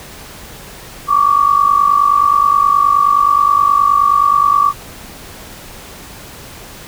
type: tone pair together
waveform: sine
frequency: 1125.2 / 1174.7 Hz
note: C#6 / D6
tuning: +26 / 0 cents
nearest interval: minor second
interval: 74 cents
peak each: -11 dBFS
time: 1.07-4.73 s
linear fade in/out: 50 ms
effects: pink hiss -34 dBFS RMS until 6.87 s